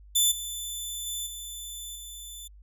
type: tone with level steps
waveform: 15% pulse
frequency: 3516 Hz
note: A7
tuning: 2 cents flat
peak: -13 / -26 / -24 / -30 / -33 dBFS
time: 0.15-2.48 s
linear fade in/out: 10 ms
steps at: 0.31 / 1.06 / 1.26 / 1.95 s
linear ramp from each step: 10 ms
effects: added 50 Hz sine -48 dBFS peak until 2.62 s